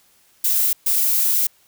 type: noise bursts at uneven times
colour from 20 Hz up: violet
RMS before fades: -18 dBFS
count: 2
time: 0.44-0.73 / 0.86-1.47 s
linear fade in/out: 5 ms
effects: white hiss -57 dBFS RMS until 1.67 s